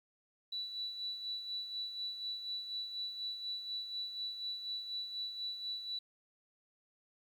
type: tone with tremolo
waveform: sine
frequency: 3951 Hz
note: B7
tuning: in tune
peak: -36 dBFS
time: 0.52-5.99 s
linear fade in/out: 5 ms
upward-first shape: sine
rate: 4.1 Hz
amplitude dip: 55%
effects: 11-bit